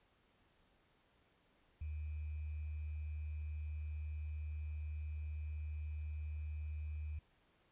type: tone with sample-and-hold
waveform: sine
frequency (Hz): 76.3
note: D#2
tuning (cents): -33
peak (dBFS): -40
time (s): 1.81-7.19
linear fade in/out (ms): 5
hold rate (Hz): 2450
effects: pink hiss -73 dBFS RMS until 7.71 s + resampled to 8000 Hz